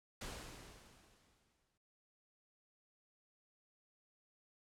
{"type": "noise with exponential decay", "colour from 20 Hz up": "pink", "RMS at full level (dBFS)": -45, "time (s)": [0.21, 1.78], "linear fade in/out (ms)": 5, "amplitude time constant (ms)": 340, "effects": ["low-pass 10000 Hz 12 dB/octave"]}